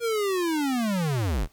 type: linear sweep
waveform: square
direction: down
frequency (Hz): 476.9 to 30.87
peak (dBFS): -24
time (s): 0-1.48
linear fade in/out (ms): 50
effects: pink hiss -61 dBFS RMS until 1.52 s